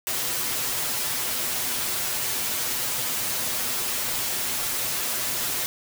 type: noise with comb filter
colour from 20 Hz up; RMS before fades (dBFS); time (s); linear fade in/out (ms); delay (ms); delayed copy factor
white; -27; 0.07-5.66; 0; 8; +0.65
effects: none